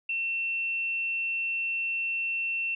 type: tone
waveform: sine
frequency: 2700 Hz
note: E7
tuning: 41 cents sharp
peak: -27 dBFS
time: 0.09-2.75 s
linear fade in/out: 5 ms
effects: none